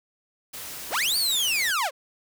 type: noise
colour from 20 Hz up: white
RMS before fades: -37 dBFS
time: 0.53-1.72 s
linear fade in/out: 10 ms
type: linear two-way sweep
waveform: sawtooth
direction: up then down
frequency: 155.56 to 4645 to 479.5 Hz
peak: -19 dBFS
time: 0.9-1.91 s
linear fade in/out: 50 ms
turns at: 1.17 s
effects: none